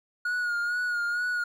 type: tone with vibrato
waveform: triangle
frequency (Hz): 1440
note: F#6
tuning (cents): -47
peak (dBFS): -24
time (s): 0.25-1.44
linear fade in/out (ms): 5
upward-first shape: sine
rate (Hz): 2.2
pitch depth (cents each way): 40
effects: none